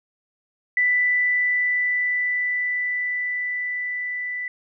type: tone with level ramp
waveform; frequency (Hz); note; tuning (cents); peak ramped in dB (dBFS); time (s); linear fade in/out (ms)
sine; 1983; B6; +7; -16 to -26; 0.77-4.48; 2
effects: none